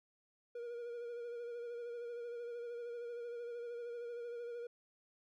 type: tone with vibrato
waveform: triangle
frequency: 475.1 Hz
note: A#4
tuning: 33 cents sharp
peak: -40 dBFS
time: 0.55-4.67 s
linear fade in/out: 5 ms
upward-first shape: sine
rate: 13 Hz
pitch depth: 31 cents each way
effects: none